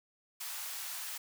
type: high-pass noise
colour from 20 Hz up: white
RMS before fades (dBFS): -41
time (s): 0.4-1.18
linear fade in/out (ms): 10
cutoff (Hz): 760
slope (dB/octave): 24
effects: none